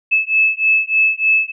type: beating tone pair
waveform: sine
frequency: 2606 / 2609.3 Hz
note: E7 / E7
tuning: -20 / -18 cents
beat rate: 3.3 Hz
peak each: -15 dBFS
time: 0.11-1.52 s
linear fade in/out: 20 ms
effects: none